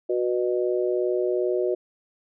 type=harmonic tone; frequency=122.5 Hz; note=B2; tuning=14 cents flat; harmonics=3 / 4 / 5; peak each=-23 / -28 / -28 dBFS; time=0.09-1.75 s; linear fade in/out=10 ms; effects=none